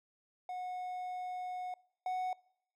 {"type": "tone pair in turn", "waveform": "triangle", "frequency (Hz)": [730, 738.9], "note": ["F#5", "F#5"], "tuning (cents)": [-24, -3], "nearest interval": "unison", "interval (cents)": 21, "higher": "second", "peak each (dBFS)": [-36, -31], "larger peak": "second", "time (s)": [[0.49, 1.74], [2.06, 2.33]], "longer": "first", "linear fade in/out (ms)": 2, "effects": ["noise-tail reverb RT60 0.7 s tail -23 dB re dry"]}